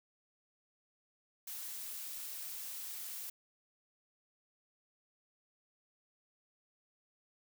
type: noise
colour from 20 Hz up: blue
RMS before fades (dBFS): -44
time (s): 1.47-3.3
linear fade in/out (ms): 5
effects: none